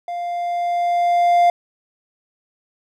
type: tone with level ramp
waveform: triangle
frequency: 698.5 Hz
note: F5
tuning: in tune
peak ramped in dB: -22 to -8 dBFS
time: 0.08-1.5 s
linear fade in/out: 2 ms
effects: none